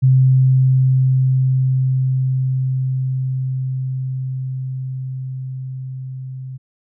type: tone with level ramp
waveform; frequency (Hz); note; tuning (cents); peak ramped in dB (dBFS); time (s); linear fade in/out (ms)
sine; 130.6; C3; -3; -8 to -27; 0.02-6.58; 20
effects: none